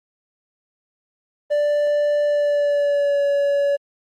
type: tone with pitch glide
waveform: triangle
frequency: 587.3 to 567.3 Hz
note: D5 to C#5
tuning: 0 to +40 cents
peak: -14 dBFS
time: 1.5-3.77 s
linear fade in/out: 20 ms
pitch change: -60 cents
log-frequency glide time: 2.25-3.23 s
effects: Opus 24 kbps